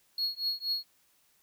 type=tone with tremolo; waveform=triangle; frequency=4320 Hz; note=C#8; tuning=45 cents flat; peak=-25 dBFS; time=0.18-0.84 s; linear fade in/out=2 ms; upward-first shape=triangle; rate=4.2 Hz; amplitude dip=100%; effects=white hiss -68 dBFS RMS until 1.42 s